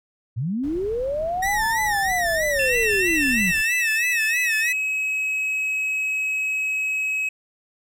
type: linear two-way sweep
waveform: sine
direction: up then down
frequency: 101.5 to 920 to 166 Hz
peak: -22 dBFS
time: 0.36-3.52 s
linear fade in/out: 20 ms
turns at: 1.69 s
type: noise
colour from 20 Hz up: brown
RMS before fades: -38 dBFS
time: 0.63-3.62 s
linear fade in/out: 10 ms
type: tone with vibrato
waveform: 45% pulse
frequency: 1864.7 Hz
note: A#6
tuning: in tune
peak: -22 dBFS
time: 1.42-4.73 s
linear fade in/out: 10 ms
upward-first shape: sine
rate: 3.1 Hz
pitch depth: 120 cents each way
type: tone with pitch glide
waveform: triangle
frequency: 2697 to 2557 Hz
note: E7 to D#7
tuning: +39 to +47 cents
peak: -20 dBFS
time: 2.59-7.29 s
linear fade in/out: 5 ms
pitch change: -92 cents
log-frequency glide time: 3.11-4.62 s
effects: none